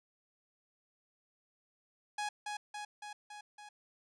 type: tone with echo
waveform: sawtooth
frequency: 834 Hz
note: G#5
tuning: 7 cents sharp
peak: -31 dBFS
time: 2.18-2.29 s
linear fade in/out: 5 ms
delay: 280 ms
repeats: 5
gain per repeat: -3 dB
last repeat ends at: 3.69 s
effects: resampled to 22050 Hz